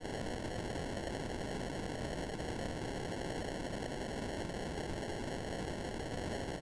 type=noise with sample-and-hold; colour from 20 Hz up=white; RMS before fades=-40 dBFS; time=0-6.61 s; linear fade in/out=50 ms; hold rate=1225 Hz; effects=resampled to 22050 Hz